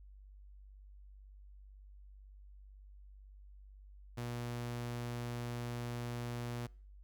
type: tone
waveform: sawtooth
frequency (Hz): 120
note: B2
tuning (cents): -49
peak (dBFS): -35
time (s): 4.17-6.67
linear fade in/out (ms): 10
effects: noise-tail reverb RT60 0.5 s tail -25 dB re dry + added 49 Hz sine -53 dBFS peak until 7.03 s